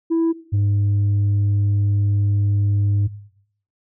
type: tone pair in turn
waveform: sine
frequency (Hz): 329.6 / 101.56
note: E4 / G#2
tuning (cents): 0 / -38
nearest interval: octave + minor sixth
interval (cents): 2038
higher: first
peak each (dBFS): -13 / -12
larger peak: second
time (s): 0.1-0.33 / 0.52-3.08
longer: second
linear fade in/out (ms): 20
effects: noise-tail reverb RT60 0.7 s tail -19 dB re dry + tanh soft clip ceiling -14 dBFS